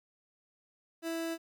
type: tone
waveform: 30% pulse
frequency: 329.6 Hz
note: E4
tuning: in tune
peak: -31 dBFS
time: 1.02-1.38 s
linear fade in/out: 50 ms
effects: 12-bit